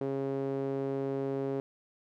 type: tone with band-pass filter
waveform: sawtooth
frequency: 136.4 Hz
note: C#3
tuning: 28 cents flat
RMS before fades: -33 dBFS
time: 0.01-1.6 s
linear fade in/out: 0 ms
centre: 400 Hz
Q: 2.4
effects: none